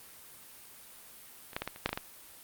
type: clicks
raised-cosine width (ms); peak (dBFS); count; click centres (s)
0.3; -30 / -16 / -17 / -18 / -29 / -10 / -18 / -16 / -17; 9; 1.532 / 1.565 / 1.62 / 1.676 / 1.761 / 1.86 / 1.892 / 1.93 / 1.975
effects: white hiss -52 dBFS RMS until 2.43 s + Opus 32 kbps